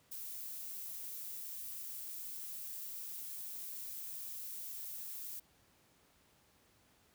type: noise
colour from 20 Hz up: violet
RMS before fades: -45 dBFS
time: 0.11-5.4 s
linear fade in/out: 10 ms
effects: pink hiss -69 dBFS RMS until 7.14 s + high-pass 60 Hz 12 dB/octave